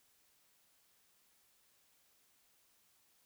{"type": "silence", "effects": ["white hiss -72 dBFS RMS until 3.25 s"]}